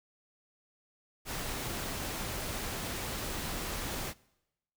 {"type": "noise", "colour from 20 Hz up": "pink", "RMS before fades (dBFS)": -37, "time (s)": [1.25, 4.14], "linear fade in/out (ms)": 50, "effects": ["noise-tail reverb RT60 0.9 s tail -23 dB re dry"]}